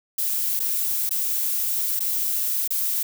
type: noise with dropouts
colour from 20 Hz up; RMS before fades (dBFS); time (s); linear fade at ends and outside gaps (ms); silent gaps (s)
violet; -24; 0.18-3.03; 5; 0.594-0.6 / 1.093-1.108 / 1.994-2.003 / 2.677-2.705
effects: none